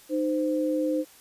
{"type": "tone pair together", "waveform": "sine", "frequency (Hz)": [307.1, 516.5], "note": ["D#4", "C5"], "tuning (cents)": [-23, -22], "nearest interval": "major sixth", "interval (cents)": 901, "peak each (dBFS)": [-25, -27], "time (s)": [0.09, 1.05], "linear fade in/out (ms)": 50, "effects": ["white hiss -53 dBFS RMS until 1.2 s", "resampled to 32000 Hz"]}